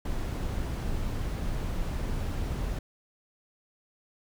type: noise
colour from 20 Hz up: brown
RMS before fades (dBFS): -31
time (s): 0.05-2.79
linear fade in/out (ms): 5
effects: none